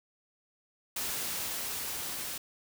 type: noise with level ramp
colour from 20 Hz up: white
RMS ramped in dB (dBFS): -34 to -38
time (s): 0.96-2.38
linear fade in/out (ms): 5
effects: none